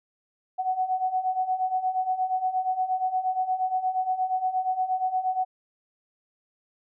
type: beating tone pair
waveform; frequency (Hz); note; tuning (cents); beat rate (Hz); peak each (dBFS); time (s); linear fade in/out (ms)
sine; 740 / 748.5; F#5 / F#5; 0 / +20; 8.5; -29 / -25; 0.58-5.45; 20
effects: none